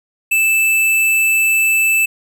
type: tone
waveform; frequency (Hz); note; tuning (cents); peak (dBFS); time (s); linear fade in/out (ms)
square; 2637; E7; 0; -12; 0.31-2.06; 10
effects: none